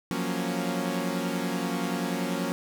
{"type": "chord", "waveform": "sawtooth", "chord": "Gb major seventh", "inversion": "third", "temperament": "equal", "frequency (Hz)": [174.61, 185, 233.1, 277.2], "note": ["F3", "Gb3", "Bb3", "Db4"], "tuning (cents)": [0, 0, 0, 0], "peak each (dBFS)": -29, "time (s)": [0.11, 2.52], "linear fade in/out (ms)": 0, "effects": []}